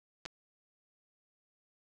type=clicks; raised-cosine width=0.2 ms; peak=-24 dBFS; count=2; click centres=0.254 / 0.26 s; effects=none